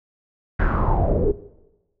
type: noise with low-pass filter sweep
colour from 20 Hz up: brown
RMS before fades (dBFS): -19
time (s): 0.59-1.32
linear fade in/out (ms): 10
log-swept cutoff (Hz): 1700 to 390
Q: 5.6
effects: noise-tail reverb RT60 1.0 s tail -18 dB re dry